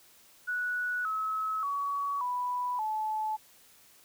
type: tone with pitch steps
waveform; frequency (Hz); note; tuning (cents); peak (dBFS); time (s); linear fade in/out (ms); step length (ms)
sine; 1472 / 1288.9 / 1128.5 / 988.1 / 865.2; F#6 / E6 / C#6 / B5 / A5; -9 / -39 / +31 / +1 / -29; -29; 0.47-3.37; 20; 580
effects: white hiss -59 dBFS RMS until 4.04 s